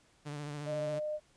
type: tone with vibrato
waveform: sawtooth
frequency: 146.83 Hz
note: D3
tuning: in tune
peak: -35 dBFS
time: 0.25-1 s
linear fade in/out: 20 ms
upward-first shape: triangle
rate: 14 Hz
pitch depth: 48 cents each way
type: tone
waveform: sine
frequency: 607 Hz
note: D#5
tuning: 43 cents flat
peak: -33 dBFS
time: 0.65-1.2 s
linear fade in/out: 50 ms
effects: pink hiss -67 dBFS RMS until 1.36 s + resampled to 22050 Hz